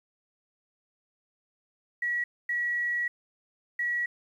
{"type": "tone bursts at uneven times", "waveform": "sine", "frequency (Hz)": 1925, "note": "B6", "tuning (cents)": -45, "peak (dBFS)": -26, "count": 3, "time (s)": [[2.02, 2.24], [2.49, 3.08], [3.79, 4.06]], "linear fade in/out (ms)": 5, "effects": ["10-bit"]}